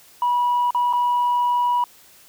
sine tone with dropouts, 973 Hz, B5, 26 cents flat, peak -15 dBFS, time 0.22-1.84 s, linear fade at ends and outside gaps 2 ms, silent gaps 0.707-0.747 / 0.928-0.934 s, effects tanh soft clip ceiling -14 dBFS + white hiss -50 dBFS RMS until 2.28 s

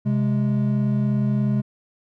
triangle tone pair together, 130.81 / 207.6 Hz, C3 / G#3, 0 / 0 cents, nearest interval minor sixth, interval 800 cents, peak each -19 dBFS, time 0.05-1.62 s, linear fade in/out 20 ms, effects none

